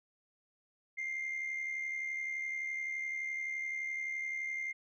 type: tone with amplitude modulation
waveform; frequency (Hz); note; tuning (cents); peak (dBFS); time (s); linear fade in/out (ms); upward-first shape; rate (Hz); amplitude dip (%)
sine; 2104; C7; +9; -31; 0.97-4.73; 20; sine; 71.7; 55
effects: tanh soft clip ceiling -32 dBFS